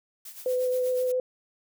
blue noise with tremolo, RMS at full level -41 dBFS, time 0.25-1.12 s, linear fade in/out 5 ms, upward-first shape sine, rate 8.4 Hz, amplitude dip 65%
sine tone with vibrato, 505 Hz, B4, 39 cents sharp, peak -23 dBFS, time 0.46-1.2 s, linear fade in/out 2 ms, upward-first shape sine, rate 7.4 Hz, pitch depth 12 cents each way
effects none

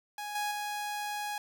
sawtooth tone with level steps, 830.6 Hz, G#5, in tune, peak -33 / -27 / -30 dBFS, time 0.18-1.38 s, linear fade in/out 2 ms, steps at 0.35 / 0.51 s, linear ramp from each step 5 ms, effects 11-bit

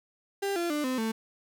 35% pulse tone with pitch steps, 396.9 / 343.5 / 297.3 / 257.4 / 222.8 Hz, G4 / F4 / D4 / C4 / A3, +22 / -29 / +21 / -28 / +22 cents, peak -26 dBFS, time 0.42-1.12 s, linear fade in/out 10 ms, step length 140 ms, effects none

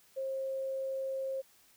sine tone, 534 Hz, C5, 35 cents sharp, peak -33 dBFS, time 0.16-1.42 s, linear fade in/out 20 ms, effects white hiss -64 dBFS RMS until 1.76 s

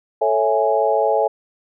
sine chord, A major seventh, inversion none, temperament equal, 440 / 554.4 / 659.3 / 830.6 Hz, A4 / C#5 / E5 / G#5, 0 / 0 / 0 / 0 cents, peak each -20 dBFS, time 0.21-1.28 s, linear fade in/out 10 ms, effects none

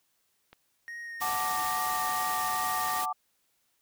click, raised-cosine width 0.3 ms, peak -33 dBFS, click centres 0.53 s
triangle tone with vibrato, 1862 Hz, A#6, 2 cents flat, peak -36 dBFS, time 0.88-3.01 s, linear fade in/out 0 ms, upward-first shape sine, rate 2.4 Hz, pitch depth 12 cents each way
white noise, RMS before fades -36 dBFS, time 1.2-3.06 s, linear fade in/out 20 ms
sine chord, D major, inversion first, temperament equal, 740 / 880 / 1174.7 Hz, F#5 / A5 / D6, 0 / 0 / 0 cents, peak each -34 / -35 / -31 dBFS, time 1.21-3.13 s, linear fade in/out 10 ms
effects white hiss -73 dBFS RMS until 3.81 s

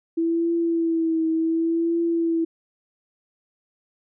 sine tone with vibrato, 329.6 Hz, E4, in tune, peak -19 dBFS, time 0.17-2.45 s, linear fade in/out 10 ms, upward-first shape triangle, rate 0.68 Hz, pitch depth 44 cents each way, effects none

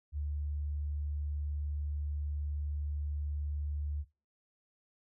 sine tone, 73.42 Hz, D2, in tune, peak -33 dBFS, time 0.12-4.05 s, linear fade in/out 50 ms, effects noise-tail reverb RT60 0.3 s tail -20 dB re dry

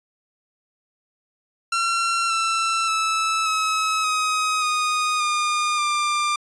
sawtooth tone with pitch steps, 1362 / 1336.3 / 1311.1 / 1286.3 / 1262 / 1238.2 / 1214.8 / 1191.9 Hz, F6 / E6 / E6 / E6 / D#6 / D#6 / D#6 / D6, -44 / +23 / -10 / -43 / +24 / -9 / -42 / +25 cents, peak -16 dBFS, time 1.72-6.36 s, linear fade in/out 5 ms, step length 580 ms, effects resampled to 22050 Hz

